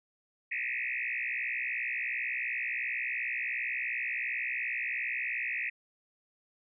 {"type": "tone with frequency modulation", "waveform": "sine", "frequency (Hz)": 2221, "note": "C#7", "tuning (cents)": 3, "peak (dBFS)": -31, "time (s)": [0.51, 5.7], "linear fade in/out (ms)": 10, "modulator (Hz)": 61.4, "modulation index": 6, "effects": []}